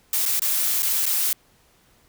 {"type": "noise with dropouts", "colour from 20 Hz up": "blue", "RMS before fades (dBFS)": -22, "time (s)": [0.13, 1.33], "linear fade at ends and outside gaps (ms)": 2, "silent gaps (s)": [[0.255, 0.26], [0.396, 0.419], [0.823, 0.829], [1.057, 1.063]], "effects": ["pink hiss -59 dBFS RMS until 2.08 s"]}